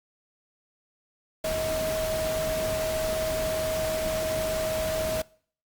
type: tone in noise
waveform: sine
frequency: 634 Hz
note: D#5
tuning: 32 cents sharp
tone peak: -27 dBFS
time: 1.44-5.22 s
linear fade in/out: 5 ms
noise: pink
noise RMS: -33 dBFS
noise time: 1.44-5.22 s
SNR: +3 dB
effects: noise-tail reverb RT60 0.5 s tail -22 dB re dry + Opus 48 kbps